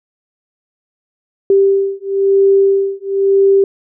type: beating tone pair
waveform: sine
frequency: 392 / 393 Hz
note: G4 / G4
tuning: 0 / +4 cents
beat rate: 1 Hz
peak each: -12 dBFS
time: 1.5-3.64 s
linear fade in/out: 2 ms
effects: none